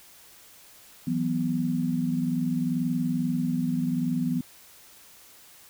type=chord; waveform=sine; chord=E suspended second; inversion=none; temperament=just; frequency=164.81 / 185.42 / 247.2 Hz; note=E3 / F#3 / B3; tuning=0 / +4 / +2 cents; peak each=-29 / -31 / -26 dBFS; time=1.07-4.41 s; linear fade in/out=5 ms; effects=white hiss -52 dBFS RMS until 5.69 s